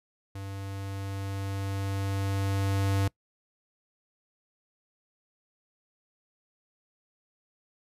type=tone with level ramp; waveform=square; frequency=98 Hz; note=G2; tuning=in tune; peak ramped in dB=-37 to -24 dBFS; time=0.35-3.08 s; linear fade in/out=5 ms; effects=noise-tail reverb RT60 0.1 s tail -23 dB re dry + resampled to 32000 Hz